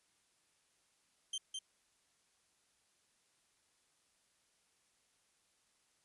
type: tone with echo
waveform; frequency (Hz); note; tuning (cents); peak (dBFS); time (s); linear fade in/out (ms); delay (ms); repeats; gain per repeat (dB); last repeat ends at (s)
sawtooth; 3136; G7; 0; -34; 1.33-1.38; 5; 210; 1; -3; 1.59
effects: white hiss -75 dBFS RMS until 6.04 s + resampled to 24000 Hz